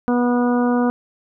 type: harmonic tone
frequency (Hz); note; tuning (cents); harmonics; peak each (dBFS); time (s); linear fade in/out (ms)
243.9; B3; -21; 1 / 2 / 3 / 4 / 5 / 6; -16 / -22 / -26 / -28 / -30 / -32; 0.08-0.9; 0
effects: none